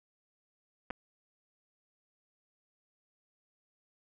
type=clicks; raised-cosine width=0.5 ms; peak=-23 / -22 dBFS; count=2; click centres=0.904 / 0.908 s; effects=none